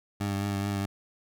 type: tone with vibrato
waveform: 20% pulse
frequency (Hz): 100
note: G2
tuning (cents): +35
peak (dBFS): -23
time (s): 0.2-0.86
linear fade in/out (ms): 10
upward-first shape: triangle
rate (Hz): 4.6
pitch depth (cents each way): 31
effects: none